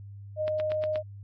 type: tone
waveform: sine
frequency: 617 Hz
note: D#5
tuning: 15 cents flat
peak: -26 dBFS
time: 0.36-1.03 s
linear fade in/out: 50 ms
type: click train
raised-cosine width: 0.3 ms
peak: -23 dBFS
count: 5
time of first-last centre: 0.48-0.958 s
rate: 8.37 Hz
effects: added 100 Hz sine -41 dBFS peak until 1.23 s + AAC 32 kbps